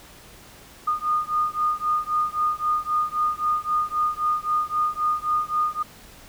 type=beating tone pair; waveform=sine; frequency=1223 / 1226.8 Hz; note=D#6 / D#6; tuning=-30 / -25 cents; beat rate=3.8 Hz; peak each=-24 dBFS; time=0.87-5.83 s; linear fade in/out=10 ms; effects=pink hiss -47 dBFS RMS until 6.28 s